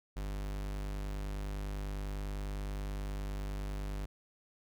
45% pulse tone, 49.83 Hz, G1, 29 cents sharp, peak -36 dBFS, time 0.16-4.06 s, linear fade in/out 10 ms, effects none

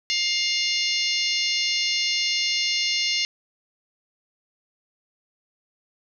harmonic tone with a mistuned harmonic, 706 Hz, F5, 19 cents sharp, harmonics 3 / 4 / 5 / 6 / 7 / 8 / 9, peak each -28 / -27 / -31 / -27 / -32 / -30 / -33 dBFS, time 0.1-3.25 s, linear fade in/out 0 ms, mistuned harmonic 8, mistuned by -57 cents, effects none

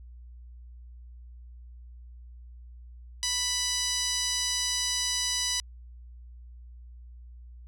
15% pulse tone with band-pass filter, 989 Hz, B5, 2 cents sharp, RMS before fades -29 dBFS, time 3.23-5.6 s, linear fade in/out 0 ms, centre 6200 Hz, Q 6.4, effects added 60 Hz sine -44 dBFS peak until 7.67 s

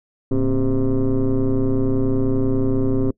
sine tone with frequency modulation, 141.2 Hz, C#3, 32 cents sharp, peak -13 dBFS, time 0.31-3.11 s, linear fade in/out 5 ms, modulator 126 Hz, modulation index 2.1, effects noise-tail reverb RT60 0.1 s tail -24 dB re dry + tanh soft clip ceiling -14 dBFS

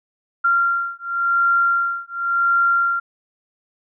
sine beating tone pair, 1382 / 1382.92 Hz, F6 / F6, -19 / -17 cents, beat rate 0.92 Hz, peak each -19 dBFS, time 0.44-3 s, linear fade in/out 10 ms, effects none

